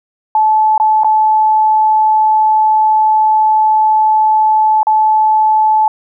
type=tone with dropouts; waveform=sine; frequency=866 Hz; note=A5; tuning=28 cents flat; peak=-7 dBFS; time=0.35-5.88 s; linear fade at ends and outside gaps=2 ms; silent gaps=0.779-0.799 / 1.035-1.045 / 4.831-4.869 s; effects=none